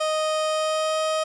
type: tone with pitch glide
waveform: 30% pulse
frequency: 622.3 to 628.1 Hz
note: D#5 to D#5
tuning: 0 to +16 cents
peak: -19 dBFS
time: 0-1.24 s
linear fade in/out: 10 ms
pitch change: +16 cents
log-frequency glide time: 0.47-0.99 s
effects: resampled to 22050 Hz + 9-bit